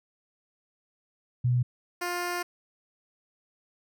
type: tone pair in turn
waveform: sine / 10% pulse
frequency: 123.47 / 352.7 Hz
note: B2 / F4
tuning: 0 / +17 cents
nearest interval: octave + tritone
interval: 1817 cents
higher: second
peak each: -21 dBFS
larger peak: neither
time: 1.44-1.63 / 2.01-2.43 s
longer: second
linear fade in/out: 10 ms
effects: none